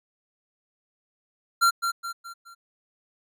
square tone with echo, 1374 Hz, F6, 29 cents flat, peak -17 dBFS, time 1.61-1.71 s, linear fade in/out 20 ms, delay 210 ms, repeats 4, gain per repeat -7 dB, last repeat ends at 2.55 s, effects resampled to 32000 Hz

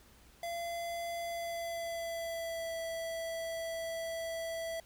square tone with pitch glide, 682 to 659.5 Hz, F5 to E5, -41 to +1 cents, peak -37 dBFS, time 0.43-4.8 s, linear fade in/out 2 ms, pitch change -58 cents, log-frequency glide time 1.23-2.76 s, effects added 60 Hz sine -63 dBFS peak until 4.85 s + pink hiss -62 dBFS RMS until 4.85 s

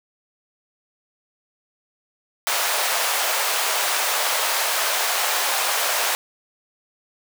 pink high-pass noise, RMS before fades -22 dBFS, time 2.47-6.15 s, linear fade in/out 0 ms, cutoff 610 Hz, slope 24 dB/octave, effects none

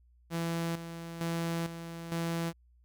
sawtooth tone with tremolo, 167.2 Hz, E3, 25 cents sharp, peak -27 dBFS, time 0.3-2.53 s, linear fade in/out 50 ms, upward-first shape square, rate 1.1 Hz, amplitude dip 65%, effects added 60 Hz sine -60 dBFS peak until 2.84 s

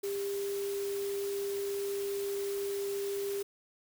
sine tone in noise, 399.3 Hz, G4, 32 cents sharp, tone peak -32 dBFS, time 0.03-3.43 s, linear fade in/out 10 ms, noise white, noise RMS -45 dBFS, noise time 0.03-3.43 s, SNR +10 dB, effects none

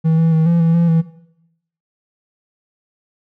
triangle tone with pitch steps, 161 / 163.7 / 159.8 / 169.6 / 164.9 / 169.7 / 163.6 Hz, E3 / E3 / D#3 / E3 / E3 / F3 / E3, -41 / -12 / +47 / +50 / +1 / -49 / -13 cents, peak -9 dBFS, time 0.04-1.02 s, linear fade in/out 20 ms, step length 140 ms, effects noise-tail reverb RT60 0.8 s tail -17 dB re dry

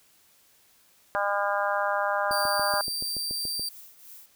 harmonic tone, 202 Hz, G#3, 48 cents flat, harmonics 3 / 4 / 5 / 6 / 7 / 8, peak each -29 / -30 / -31 / -32 / -32 / -33 dBFS, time 1.15-2.81 s, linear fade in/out 0 ms
click train, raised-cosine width 2 ms, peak -27 dBFS, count 10, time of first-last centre 2.31-3.596 s, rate 7 Hz
sawtooth tone, 4686 Hz, D8, 5 cents flat, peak -26 dBFS, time 2.31-3.69 s, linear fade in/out 5 ms
violet noise with tremolo, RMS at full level -45 dBFS, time 2.32-4.26 s, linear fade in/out 2 ms, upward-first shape triangle, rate 2.9 Hz, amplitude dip 80%
effects white hiss -61 dBFS RMS until 4.35 s

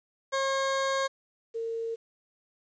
20% pulse / sine tone pair in turn, 540 / 456.2 Hz, C#5 / A#4, -45 / -37 cents, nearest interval minor third, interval 292 cents, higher first, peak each -21 / -30 dBFS, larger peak first, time 0.32-1.08 / 1.54-1.96 s, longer first, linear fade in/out 20 ms, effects resampled to 16000 Hz + 10-bit

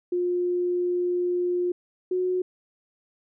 sine tone pair in turn, 355.5 / 365.9 Hz, F4 / F#4, +31 / -19 cents, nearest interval unison, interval 50 cents, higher second, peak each -22 dBFS, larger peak neither, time 0.12-1.72 / 2.11-2.42 s, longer first, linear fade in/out 5 ms, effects none

